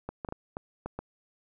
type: clicks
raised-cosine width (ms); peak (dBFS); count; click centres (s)
1; -21; 7; 0.09 / 0.248 / 0.288 / 0.324 / 0.569 / 0.86 / 0.99
effects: none